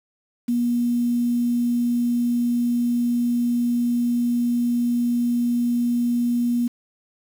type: tone with quantisation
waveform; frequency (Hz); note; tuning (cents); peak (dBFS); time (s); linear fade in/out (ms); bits
sine; 239.9; A#3; +50; -18; 0.48-6.68; 10; 7
effects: none